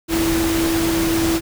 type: tone in noise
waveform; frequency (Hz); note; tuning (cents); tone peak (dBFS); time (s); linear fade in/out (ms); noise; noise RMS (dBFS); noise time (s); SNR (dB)
sine; 329.6; E4; 0; -17; 0.08-1.41; 50; pink; -23; 0.08-1.41; +3
effects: none